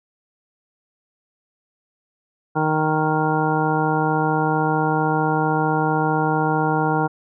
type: harmonic tone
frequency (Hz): 155.56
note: D#3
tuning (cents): 0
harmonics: 1 / 2 / 3 / 4 / 5 / 6 / 7 / 9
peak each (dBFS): -23 / -24 / -25 / -34 / -23 / -25 / -31 / -27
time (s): 2.55-7.08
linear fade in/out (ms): 20
effects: none